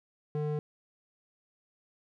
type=tone with band-pass filter; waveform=square; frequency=150 Hz; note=D3; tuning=37 cents sharp; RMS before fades=-32 dBFS; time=0.35-0.59 s; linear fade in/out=0 ms; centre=310 Hz; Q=7.3; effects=none